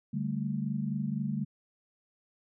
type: chord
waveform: sine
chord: D suspended fourth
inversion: none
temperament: equal with one note detuned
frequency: 145.48 / 196 / 220 Hz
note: D3 / G3 / A3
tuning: -16 / 0 / 0 cents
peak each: -34 dBFS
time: 0.13-1.45 s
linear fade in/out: 10 ms
effects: none